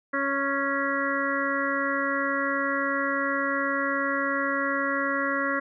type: harmonic tone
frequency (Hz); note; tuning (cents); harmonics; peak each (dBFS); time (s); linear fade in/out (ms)
277.2; C#4; 0; 1 / 2 / 4 / 5 / 6 / 7; -31 / -31 / -31 / -31 / -31 / -31; 0.13-5.6; 10
effects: none